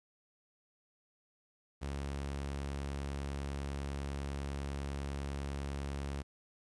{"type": "tone", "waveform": "sawtooth", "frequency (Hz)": 70, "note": "C#2", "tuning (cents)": 18, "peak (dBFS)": -33, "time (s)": [1.81, 6.23], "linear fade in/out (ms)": 20, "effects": ["resampled to 24000 Hz", "11-bit"]}